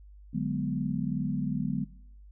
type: chord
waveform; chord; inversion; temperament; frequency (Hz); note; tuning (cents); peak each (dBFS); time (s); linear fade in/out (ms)
sine; G# half-diminished seventh; second; equal with one note detuned; 147.26 / 185 / 207.7 / 246.9; D3 / F#3 / G#3 / B3; +5 / 0 / 0 / 0; -33; 0.33-1.85; 20
effects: noise-tail reverb RT60 0.7 s tail -21 dB re dry + added 50 Hz sine -48 dBFS peak until 2.31 s